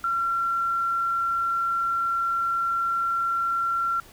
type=tone; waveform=sine; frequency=1365 Hz; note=F6; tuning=40 cents flat; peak=-22 dBFS; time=0.04-4 s; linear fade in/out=2 ms; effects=pink hiss -50 dBFS RMS until 4.12 s